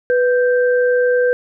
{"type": "tone pair together", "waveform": "sine", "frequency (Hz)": [493.9, 1568], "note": ["B4", "G6"], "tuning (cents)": [0, 0], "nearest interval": "octave + minor sixth", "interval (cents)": 2000, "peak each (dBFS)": [-12, -21], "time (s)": [0.1, 1.33], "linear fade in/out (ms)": 0, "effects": []}